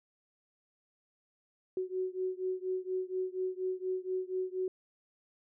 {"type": "beating tone pair", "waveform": "sine", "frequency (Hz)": [370, 374.2], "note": ["F#4", "F#4"], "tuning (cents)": [0, 20], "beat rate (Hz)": 4.2, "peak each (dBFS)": [-35, -36], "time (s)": [1.77, 4.68], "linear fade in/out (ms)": 2, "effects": []}